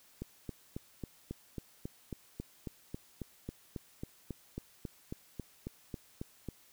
click train, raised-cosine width 3 ms, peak -26 dBFS, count 24, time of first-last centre 0.22-6.487 s, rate 3.67 Hz, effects white hiss -63 dBFS RMS until 6.72 s

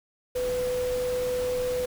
sine tone in noise, 499.4 Hz, B4, 19 cents sharp, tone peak -25 dBFS, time 0.35-1.86 s, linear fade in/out 10 ms, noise pink, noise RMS -38 dBFS, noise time 0.35-1.86 s, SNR +10 dB, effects none

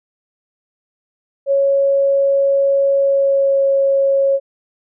sine tone with pitch glide, 553 to 548.5 Hz, C#5 to C#5, -4 to -18 cents, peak -11 dBFS, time 1.46-4.4 s, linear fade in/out 50 ms, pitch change -14 cents, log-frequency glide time 2.99-3.62 s, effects none

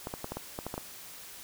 clicks, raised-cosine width 1 ms, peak -21 dBFS, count 9, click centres 0.071 / 0.139 / 0.244 / 0.32 / 0.37 / 0.589 / 0.666 / 0.741 / 0.779 s, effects white hiss -47 dBFS RMS until 1.43 s

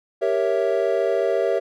triangle chord, G diminished seventh, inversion none, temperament equal, 392 / 466.2 / 554.4 / 659.3 Hz, G4 / Bb4 / Db5 / Fb5, 0 / 0 / 0 / 0 cents, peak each -22 dBFS, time 0.21-1.6 s, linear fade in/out 20 ms, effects none

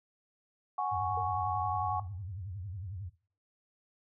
sine chord, F# suspended second, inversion none, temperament equal, 740 / 830.6 / 1108.7 Hz, F#5 / G#5 / C#6, 0 / 0 / 0 cents, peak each -34 dBFS, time 0.78-2 s, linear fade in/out 5 ms
sine tone with vibrato, 95.1 Hz, F#2, 48 cents sharp, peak -38 dBFS, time 0.91-3.1 s, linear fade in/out 20 ms, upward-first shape triangle, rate 11 Hz, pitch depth 240 cents each way
sine tone with exponential decay, 460 Hz, A#4, 23 cents flat, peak -38 dBFS, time 1.17-1.31 s, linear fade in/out 5 ms, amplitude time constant 29 ms
effects noise-tail reverb RT60 0.4 s tail -17 dB re dry

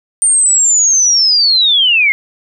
sine linear sweep, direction down, 8920 to 2093 Hz, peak -7 dBFS, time 0.22-2.12 s, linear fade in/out 0 ms, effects none

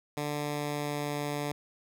10% pulse tone with pitch glide, 147.4 to 146.04 Hz, D3 to D3, +7 to -9 cents, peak -23 dBFS, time 0.17-1.52 s, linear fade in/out 2 ms, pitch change -16 cents, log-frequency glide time 0.34-1.23 s, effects none

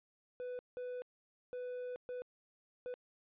triangle tone bursts at uneven times, 496.9 Hz, B4, 11 cents sharp, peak -38 dBFS, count 5, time 0.4-0.59 / 0.77-1.02 / 1.53-1.96 / 2.09-2.22 / 2.86-2.94 s, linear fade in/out 0 ms, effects resampled to 8000 Hz

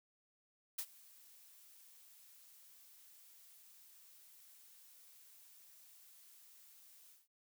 blue noise with ADSR envelope, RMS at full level -39 dBFS, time 0.78-7.28 s, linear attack 8 ms, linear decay 65 ms, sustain -23 dB, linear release 180 ms, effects none

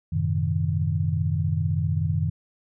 sine chord, F# diminished seventh, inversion none, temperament equal with one note detuned, 92.5 / 108.11 / 130.81 / 155.56 Hz, F#2 / A2 / C3 / Eb3, 0 / -30 / 0 / 0 cents, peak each -25 / -30 / -30 / -25 dBFS, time 0.12-2.3 s, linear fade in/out 10 ms, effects none

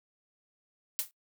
blue noise with exponential decay, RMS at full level -27 dBFS, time 0.99-1.11 s, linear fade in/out 0 ms, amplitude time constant 25 ms, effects noise-tail reverb RT60 0.1 s tail -20 dB re dry

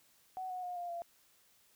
sine tone with pitch steps, 748 / 732.2 / 716.7 / 701.5 / 686.7 Hz, F#5 / F#5 / F5 / F5 / F5, +19 / -18 / +45 / +8 / -29 cents, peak -38 dBFS, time 0.37-1.02 s, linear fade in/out 0 ms, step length 130 ms, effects white hiss -68 dBFS RMS until 1.75 s

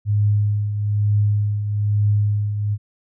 sine tone with tremolo, 103.83 Hz, G#2, in tune, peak -13 dBFS, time 0.05-2.78 s, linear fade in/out 50 ms, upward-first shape triangle, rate 1.1 Hz, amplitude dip 60%, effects none

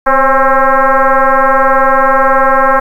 sine tone with frequency modulation, 258.8 Hz, C4, 19 cents flat, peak -5 dBFS, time 0.06-2.8 s, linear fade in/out 10 ms, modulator 268 Hz, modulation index 5.1, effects 7-bit

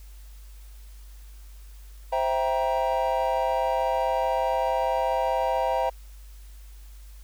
triangle chord, C dominant seventh, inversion none, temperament equal with one note detuned, 523.3 / 659.3 / 784 / 943.2 Hz, C5 / E5 / G5 / Bb5, 0 / 0 / 0 / +20 cents, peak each -26 dBFS, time 2.12-5.9 s, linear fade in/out 10 ms, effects added 50 Hz sine -42 dBFS peak until 7.23 s + white hiss -57 dBFS RMS until 7.23 s

